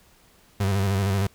35% pulse tone with vibrato, 98 Hz, G2, in tune, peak -19 dBFS, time 0.6-1.27 s, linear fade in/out 5 ms, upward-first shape square, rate 13 Hz, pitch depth 46 cents each way, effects pink hiss -57 dBFS RMS until 1.34 s

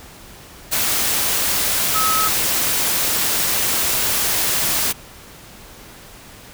sine tone in noise, 1285 Hz, E6, 45 cents flat, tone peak -18 dBFS, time 1.94-2.29 s, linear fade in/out 20 ms, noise white, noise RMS -19 dBFS, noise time 0.71-4.93 s, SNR -2 dB, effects pink hiss -41 dBFS RMS until 6.53 s

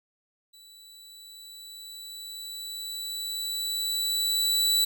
sawtooth tone with level ramp, 3951 Hz, B7, in tune, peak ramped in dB -47 to -17 dBFS, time 0.53-4.85 s, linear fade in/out 10 ms, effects none

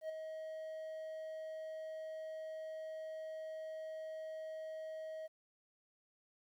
triangle tone with ADSR envelope, 633 Hz, D#5, 30 cents sharp, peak -35 dBFS, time 0.01-5.28 s, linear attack 83 ms, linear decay 9 ms, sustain -6 dB, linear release 22 ms, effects 12-bit

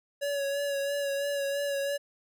square tone with vibrato, 563 Hz, C#5, 27 cents sharp, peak -29 dBFS, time 0.21-1.98 s, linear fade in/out 20 ms, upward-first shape sine, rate 3 Hz, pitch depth 27 cents each way, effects none

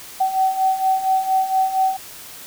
sine beating tone pair, 758 / 762.3 Hz, F#5 / G5, +42 / -49 cents, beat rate 4.3 Hz, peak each -22 / -17 dBFS, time 0.2-1.97 s, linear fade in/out 10 ms, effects white hiss -38 dBFS RMS until 2.46 s

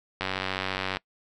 click train, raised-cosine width 0.3 ms, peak -12 dBFS, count 73, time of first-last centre 0.21-0.97 s, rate 94.7 Hz, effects noise-tail reverb RT60 0.1 s tail -25 dB re dry

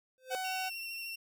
square tone with exponential growth, 516 Hz, C5, 24 cents flat, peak -32 dBFS, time 0.18-0.35 s, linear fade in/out 0 ms, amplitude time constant 36 ms
sawtooth tone, 750 Hz, F#5, 23 cents sharp, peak -31 dBFS, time 0.3-0.7 s, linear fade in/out 20 ms
30% pulse tone with vibrato, 2721 Hz, F7, 46 cents flat, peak -36 dBFS, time 0.44-1.16 s, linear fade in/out 10 ms, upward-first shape sine, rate 13 Hz, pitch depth 19 cents each way
effects none

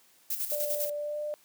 violet noise with tremolo, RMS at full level -31 dBFS, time 0.3-0.9 s, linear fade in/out 5 ms, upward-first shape square, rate 10 Hz, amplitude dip 55%
sine tone with pitch glide, 587.3 to 597.2 Hz, D5 to D5, 0 to +29 cents, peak -31 dBFS, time 0.52-1.34 s, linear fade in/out 0 ms, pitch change +29 cents, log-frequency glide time 0.95-1.2 s
effects white hiss -62 dBFS RMS until 1.44 s + high-pass 150 Hz 12 dB/octave

